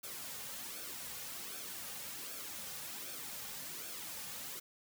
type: noise with flanger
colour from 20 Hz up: white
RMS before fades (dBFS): -45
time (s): 0.03-4.6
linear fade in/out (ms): 10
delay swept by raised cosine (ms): 1 to 3.1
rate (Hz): 1.3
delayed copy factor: -0.6
effects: none